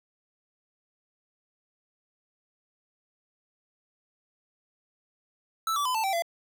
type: tone with pitch steps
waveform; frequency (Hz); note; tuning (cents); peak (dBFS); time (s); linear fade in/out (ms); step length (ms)
square; 1318.5 / 1154.5 / 1010.8 / 885.1 / 775 / 678.6; E6 / D6 / B5 / A5 / G5 / F5; 0 / -30 / +40 / +10 / -20 / -50; -26; 5.67-6.222; 2; 92
effects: none